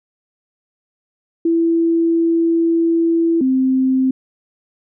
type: tone pair in turn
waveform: sine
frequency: 332.5 / 261.4 Hz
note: E4 / C4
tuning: +15 / -1 cents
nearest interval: major third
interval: 416 cents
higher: first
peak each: -12 dBFS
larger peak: neither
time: 1.45-3.41 / 3.41-4.11 s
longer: first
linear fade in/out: 5 ms
effects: none